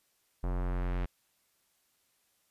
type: tone with low-pass filter sweep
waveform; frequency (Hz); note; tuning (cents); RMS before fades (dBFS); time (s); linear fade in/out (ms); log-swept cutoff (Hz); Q
square; 44.77; F1; +44; -32; 0.43-1.06; 10; 1000 to 2500; 1.1
effects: white hiss -73 dBFS RMS until 2.5 s + resampled to 32000 Hz